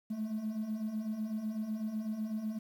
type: beating tone pair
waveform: triangle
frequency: 211.1 / 219.1 Hz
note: G#3 / A3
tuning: +29 / -7 cents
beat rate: 8 Hz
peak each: -38 / -32 dBFS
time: 0.1-2.59 s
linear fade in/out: 10 ms
effects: tanh soft clip ceiling -28 dBFS + 10-bit